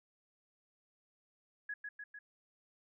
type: tone with echo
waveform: sine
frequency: 1676 Hz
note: G#6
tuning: 15 cents sharp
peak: -38 dBFS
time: 1.69-1.74 s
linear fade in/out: 5 ms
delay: 150 ms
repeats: 3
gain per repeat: -3 dB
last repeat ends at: 2.19 s
effects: none